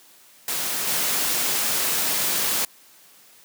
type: noise with level steps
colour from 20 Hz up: white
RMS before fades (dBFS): -26 / -23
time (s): 0.48-2.65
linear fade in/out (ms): 2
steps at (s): 0.87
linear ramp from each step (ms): 5
effects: white hiss -52 dBFS RMS until 3.44 s + high-pass 150 Hz 12 dB/octave